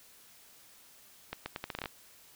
accelerating click train, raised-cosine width 0.3 ms, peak -20 dBFS, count 10, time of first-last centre 1.33-1.858 s, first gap 130 ms, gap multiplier 0.78, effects white hiss -58 dBFS RMS until 2.35 s

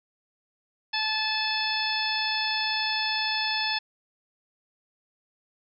harmonic tone, 869 Hz, A5, 22 cents flat, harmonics 1 / 2 / 3 / 4 / 5 / 6, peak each -32 / -32 / -32 / -32 / -32 / -32 dBFS, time 0.93-3.79 s, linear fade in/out 10 ms, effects none

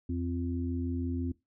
harmonic tone, 86 Hz, F2, 26 cents flat, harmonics 1 / 3 / 4, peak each -33 / -33 / -42 dBFS, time 0.09-1.32 s, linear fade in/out 5 ms, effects noise-tail reverb RT60 0.2 s tail -20 dB re dry

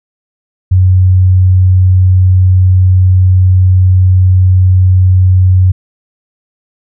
sine tone, 92.5 Hz, F#2, in tune, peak -3 dBFS, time 0.71-5.72 s, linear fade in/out 10 ms, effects none

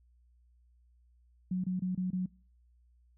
sine tone bursts, 183.6 Hz, F#3, 13 cents flat, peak -29 dBFS, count 5, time 1.51-2.26 s, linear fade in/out 5 ms, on 130 ms, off 25 ms, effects noise-tail reverb RT60 0.5 s tail -26 dB re dry + added 60 Hz sine -62 dBFS peak until 3.17 s

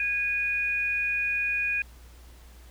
sine tone pair together, 1643 / 2465 Hz, G#6 / D#7, -19 / -17 cents, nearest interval perfect fifth, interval 702 cents, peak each -32 / -25 dBFS, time 0-1.82 s, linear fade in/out 2 ms, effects added 60 Hz sine -47 dBFS peak until 2.7 s + pink hiss -56 dBFS RMS until 2.7 s

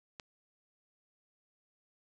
click, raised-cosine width 0.2 ms, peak -26 dBFS, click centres 0.198 s, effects resampled to 22050 Hz + 11-bit

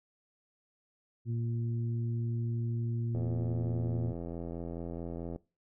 harmonic tone, 116.54 Hz, A#2, in tune, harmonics 1 / 2 / 3, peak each -31 / -41 / -46 dBFS, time 1.25-4.14 s, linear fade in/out 50 ms
click train, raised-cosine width 2 ms, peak -27 dBFS, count 188, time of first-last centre 3.15-5.36 s, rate 84.6 Hz
effects noise-tail reverb RT60 0.3 s tail -21 dB re dry

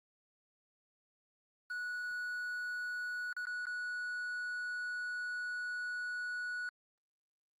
triangle tone with dropouts, 1468 Hz, F#6, 14 cents flat, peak -35 dBFS, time 1.7-6.69 s, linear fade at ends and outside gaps 1 ms, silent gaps 3.328-3.366 / 3.454-3.469 / 3.655-3.668 s, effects Opus 24 kbps

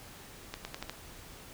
accelerating click train, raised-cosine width 0.2 ms, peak -20 dBFS, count 5, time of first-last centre 0.54-0.896 s, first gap 110 ms, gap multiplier 0.86, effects pink hiss -50 dBFS RMS until 1.53 s

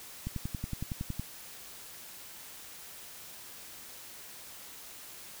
click train, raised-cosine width 5 ms, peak -22 dBFS, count 11, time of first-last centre 0.27-1.196 s, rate 10.8 Hz, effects white hiss -48 dBFS RMS until 5.4 s

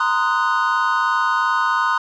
triangle chord, C half-diminished seventh, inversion third, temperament equal with one note detuned, 932.3 / 1035.1 / 1244.5 / 1480 Hz, Bb5 / C6 / Eb6 / Gb6, 0 / -19 / 0 / 0 cents, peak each -22 / -19 / -19 / -20 dBFS, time 0-1.98 s, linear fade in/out 5 ms, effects resampled to 16000 Hz + 8-bit

